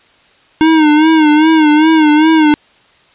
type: tone with vibrato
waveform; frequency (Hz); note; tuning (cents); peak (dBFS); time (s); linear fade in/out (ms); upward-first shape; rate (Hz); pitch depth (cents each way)
square; 310; D#4; -6; -6; 0.61-2.54; 0; sine; 2.5; 68
effects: white hiss -48 dBFS RMS until 3.14 s + resampled to 8000 Hz